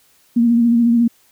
sine tone with vibrato, 234.9 Hz, A#3, 13 cents sharp, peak -10 dBFS, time 0.36-1.08 s, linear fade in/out 10 ms, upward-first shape sine, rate 14 Hz, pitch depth 35 cents each way, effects white hiss -55 dBFS RMS until 1.31 s

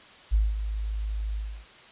sine tone with ADSR envelope, 52.9 Hz, G#1, 33 cents sharp, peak -17 dBFS, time 0.31-1.66 s, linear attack 29 ms, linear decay 200 ms, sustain -10 dB, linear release 310 ms, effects white hiss -50 dBFS RMS until 1.91 s + resampled to 8000 Hz

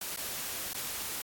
white noise with dropouts, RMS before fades -37 dBFS, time 0.01-1.22 s, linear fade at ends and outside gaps 5 ms, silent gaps 0.164-0.171 / 0.735-0.744 s, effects AAC 64 kbps

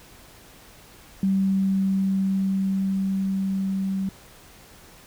sine tone with level ramp, 192.9 Hz, G3, 28 cents flat, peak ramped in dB -18 to -23 dBFS, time 1.23-4.09 s, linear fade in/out 2 ms, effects pink hiss -49 dBFS RMS until 5.06 s

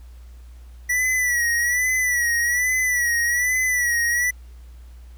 square tone with vibrato, 1949 Hz, B6, 23 cents flat, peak -19 dBFS, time 0.89-4.31 s, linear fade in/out 10 ms, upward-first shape sine, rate 1.2 Hz, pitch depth 66 cents each way, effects added 60 Hz sine -39 dBFS peak until 5.17 s + pink hiss -58 dBFS RMS until 5.17 s

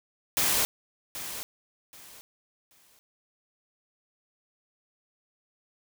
white noise with echo, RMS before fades -25 dBFS, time 0.37-0.65 s, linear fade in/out 0 ms, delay 780 ms, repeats 3, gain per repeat -12 dB, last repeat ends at 2.99 s, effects none

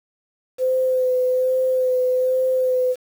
sine tone with vibrato, 511 Hz, C5, 41 cents flat, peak -16 dBFS, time 0.58-2.96 s, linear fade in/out 50 ms, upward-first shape sine, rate 1.2 Hz, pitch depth 20 cents each way, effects 7-bit

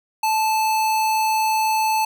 square tone, 874 Hz, A5, 12 cents flat, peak -18 dBFS, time 0.23-2.05 s, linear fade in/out 5 ms, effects none

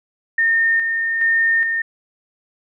sine tone with tremolo, 1824 Hz, A#6, 38 cents flat, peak -13 dBFS, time 0.38-1.82 s, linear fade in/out 5 ms, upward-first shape square, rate 1.2 Hz, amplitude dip 40%, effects none

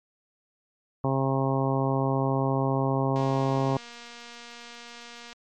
harmonic tone, 134.6 Hz, C3, 49 cents sharp, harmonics 1 / 2 / 3 / 4 / 5 / 6 / 7 / 8, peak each -26 / -29 / -31 / -32 / -33 / -34 / -34 / -35 dBFS, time 1.04-3.77 s, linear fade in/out 2 ms
click train, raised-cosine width 0.2 ms, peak -27 dBFS, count 515, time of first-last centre 3.16-5.329 s, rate 237 Hz
effects MP3 64 kbps

